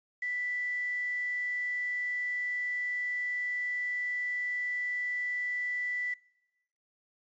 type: tone with quantisation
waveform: sine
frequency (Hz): 1975.5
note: B6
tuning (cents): 0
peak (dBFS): -31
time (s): 0.22-6.14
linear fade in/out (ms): 5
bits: 9
effects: noise-tail reverb RT60 1.0 s tail -23 dB re dry + resampled to 16000 Hz